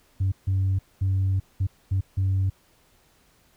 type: tone bursts at uneven times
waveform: sine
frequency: 95.6 Hz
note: G2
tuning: 43 cents flat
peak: -18 dBFS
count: 6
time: 0.2-0.32 / 0.47-0.79 / 1.01-1.4 / 1.6-1.67 / 1.91-2.01 / 2.17-2.5 s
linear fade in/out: 10 ms
effects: tanh soft clip ceiling -18 dBFS + pink hiss -61 dBFS RMS until 3.56 s